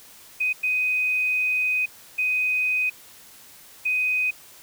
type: tone bursts at uneven times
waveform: sine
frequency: 2504 Hz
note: D#7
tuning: 10 cents sharp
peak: -20 dBFS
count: 4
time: 0.4-0.53 / 0.63-1.86 / 2.18-2.9 / 3.85-4.31 s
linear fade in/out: 10 ms
effects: white hiss -48 dBFS RMS until 4.62 s